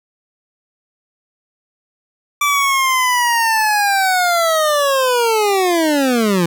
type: linear sweep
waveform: 25% pulse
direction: down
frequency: 1168 to 164.81 Hz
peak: -9 dBFS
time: 2.41-6.46 s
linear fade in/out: 5 ms
effects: none